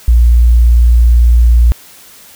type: tone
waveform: sine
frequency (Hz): 58.9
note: A#1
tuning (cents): +19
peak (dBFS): -3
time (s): 0.08-1.72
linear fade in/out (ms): 0
effects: white hiss -38 dBFS RMS until 2.35 s